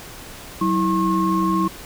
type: tone cluster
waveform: sine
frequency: 188.2 / 325 / 1080 Hz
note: F#3 / E4 / C#6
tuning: +30 / -24 / -45 cents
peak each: -21 dBFS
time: 0.61-1.68 s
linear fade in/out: 5 ms
effects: pink hiss -38 dBFS RMS until 1.85 s